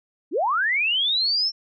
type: linear sweep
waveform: sine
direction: up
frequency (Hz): 245 to 5450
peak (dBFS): -19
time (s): 0.31-1.52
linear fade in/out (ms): 50
effects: none